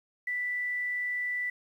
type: tone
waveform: sine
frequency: 1975.5 Hz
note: B6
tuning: in tune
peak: -29 dBFS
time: 0.27-1.5 s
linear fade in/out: 5 ms
effects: 10-bit